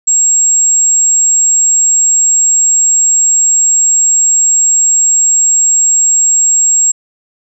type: tone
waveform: sine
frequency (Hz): 7580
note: A#8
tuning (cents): +28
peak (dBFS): -6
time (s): 0.07-6.92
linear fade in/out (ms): 10
effects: none